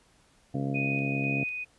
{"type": "harmonic tone", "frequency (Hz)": 68.7, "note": "C#2", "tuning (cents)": -15, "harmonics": [2, 3, 4, 5, 6, 7, 8, 9, 10], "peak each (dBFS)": [-31, -36, -32, -43, -43, -42, -48, -48, -40], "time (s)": [0.54, 1.44], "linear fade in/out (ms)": 5}
{"type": "tone with tremolo", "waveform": "sine", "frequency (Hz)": 2489, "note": "D#7", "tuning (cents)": 0, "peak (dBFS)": -29, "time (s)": [0.74, 1.65], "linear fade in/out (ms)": 20, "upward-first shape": "square", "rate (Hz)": 2, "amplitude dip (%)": 30}
{"effects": ["pink hiss -63 dBFS RMS until 1.78 s", "resampled to 24000 Hz"]}